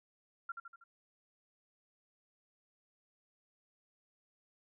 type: tone with echo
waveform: sine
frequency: 1378 Hz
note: F6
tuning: 24 cents flat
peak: -37 dBFS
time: 0.49-0.52 s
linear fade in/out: 5 ms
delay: 80 ms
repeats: 4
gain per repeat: -5 dB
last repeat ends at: 0.84 s
effects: none